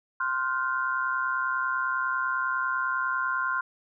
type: tone cluster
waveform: sine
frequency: 1048 / 1406 / 1536 Hz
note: C6 / F6 / G6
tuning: +2 / +11 / -36 cents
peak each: -29 / -28 / -33 dBFS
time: 0.2-3.61 s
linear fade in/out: 5 ms
effects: none